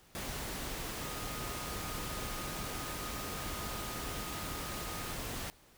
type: tone in noise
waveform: sine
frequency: 1243 Hz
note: D#6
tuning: 2 cents flat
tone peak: -47 dBFS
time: 1.01-5.12 s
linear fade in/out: 0 ms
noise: pink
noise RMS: -40 dBFS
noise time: 0.15-5.5 s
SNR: -10 dB
effects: pink hiss -62 dBFS RMS until 5.77 s